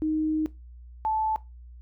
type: tone pair in turn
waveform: sine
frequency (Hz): 311.1 / 872.8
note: D#4 / A5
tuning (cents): 0 / -14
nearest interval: octave + tritone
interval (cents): 1786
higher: second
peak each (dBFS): -23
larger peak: neither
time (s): 0.02-0.46 / 1.05-1.36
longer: first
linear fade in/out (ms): 0
effects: noise-tail reverb RT60 0.2 s tail -18 dB re dry + added 60 Hz sine -43 dBFS peak until 1.81 s